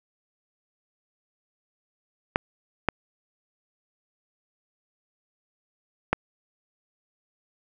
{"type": "clicks", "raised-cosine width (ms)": 0.5, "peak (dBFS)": -5, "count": 3, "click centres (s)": [2.359, 2.887, 6.13], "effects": []}